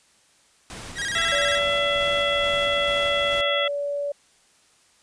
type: noise with tremolo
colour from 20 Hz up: pink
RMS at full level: -37 dBFS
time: 0.7-3.41 s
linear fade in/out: 0 ms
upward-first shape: square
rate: 2.3 Hz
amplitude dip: 25%
type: tone with vibrato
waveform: sawtooth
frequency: 1760 Hz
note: A6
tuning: in tune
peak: -22 dBFS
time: 0.95-1.6 s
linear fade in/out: 50 ms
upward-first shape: square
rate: 15 Hz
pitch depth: 140 cents each way
type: harmonic tone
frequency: 670 Hz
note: E5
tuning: 28 cents sharp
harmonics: 1 / 2 / 3 / 4 / 5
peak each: -34 / -28 / -27 / -32 / -25 dBFS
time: 1.15-3.68 s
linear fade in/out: 5 ms
type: tone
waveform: sine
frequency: 573 Hz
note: D5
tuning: 43 cents flat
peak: -24 dBFS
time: 1.32-4.12 s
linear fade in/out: 5 ms
effects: white hiss -59 dBFS RMS until 5.02 s + resampled to 22050 Hz